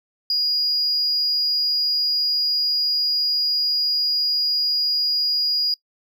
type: tone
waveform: triangle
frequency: 4877 Hz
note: D#8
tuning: 35 cents flat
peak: -16 dBFS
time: 0.3-5.74 s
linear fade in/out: 2 ms
effects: noise-tail reverb RT60 0.1 s tail -23 dB re dry + tanh soft clip ceiling -14 dBFS